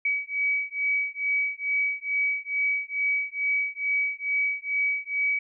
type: beating tone pair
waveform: sine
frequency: 2273 / 2275.3 Hz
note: C#7 / C#7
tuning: +43 / +45 cents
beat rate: 2.3 Hz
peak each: -27 dBFS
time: 0.05-5.39 s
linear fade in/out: 5 ms
effects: none